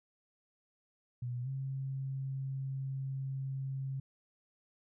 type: tone with pitch glide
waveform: sine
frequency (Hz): 122.7 to 134.58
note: B2 to C3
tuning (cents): -11 to +49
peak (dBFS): -35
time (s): 1.22-4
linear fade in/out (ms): 5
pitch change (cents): +160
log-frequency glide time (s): 1.43-1.48
effects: none